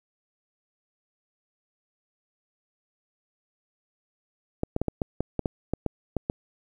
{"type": "clicks", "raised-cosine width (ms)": 2, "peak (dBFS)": -12, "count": 12, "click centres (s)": [4.634, 4.764, 4.816, 4.883, 5.018, 5.206, 5.393, 5.458, 5.736, 5.863, 6.167, 6.299], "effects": ["9-bit"]}